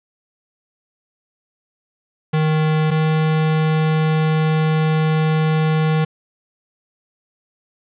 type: tone pair in turn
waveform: square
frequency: 155.9 / 156.89 Hz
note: D#3 / D#3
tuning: +4 / +15 cents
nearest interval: unison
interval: 11 cents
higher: second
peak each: -15 dBFS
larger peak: neither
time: 2.33-2.91 / 2.91-6.05 s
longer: second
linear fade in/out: 10 ms
effects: resampled to 8000 Hz + 7-bit